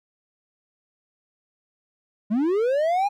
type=linear sweep; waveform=triangle; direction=up; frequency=197.5 to 830 Hz; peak=-17 dBFS; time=2.3-3.09 s; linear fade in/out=20 ms; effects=none